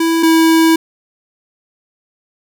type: tone pair in turn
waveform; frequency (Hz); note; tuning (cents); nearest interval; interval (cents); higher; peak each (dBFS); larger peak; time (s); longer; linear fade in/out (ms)
square; 329.3 / 325.3; E4 / E4; -2 / -23; unison; 21; first; -12 / -8; second; 0-0.23 / 0.23-0.76; second; 5
effects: none